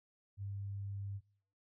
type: tone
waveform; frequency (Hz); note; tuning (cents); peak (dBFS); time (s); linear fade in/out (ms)
sine; 99.6; G2; +28; -39; 0.37-1.21; 50
effects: noise-tail reverb RT60 0.6 s tail -26 dB re dry